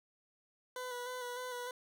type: tone with vibrato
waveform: 20% pulse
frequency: 496.4 Hz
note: B4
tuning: 9 cents sharp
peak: -35 dBFS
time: 0.76-1.71 s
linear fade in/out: 2 ms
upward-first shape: square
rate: 3.3 Hz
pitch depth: 24 cents each way
effects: none